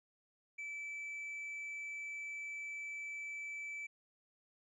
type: tone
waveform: triangle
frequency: 2313 Hz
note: D7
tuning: 27 cents flat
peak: -40 dBFS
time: 0.58-3.87 s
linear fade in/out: 10 ms
effects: resampled to 24000 Hz